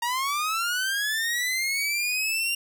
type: linear sweep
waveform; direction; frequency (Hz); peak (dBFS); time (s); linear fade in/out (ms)
sawtooth; up; 930 to 2794; -21; 0.02-2.55; 5
effects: none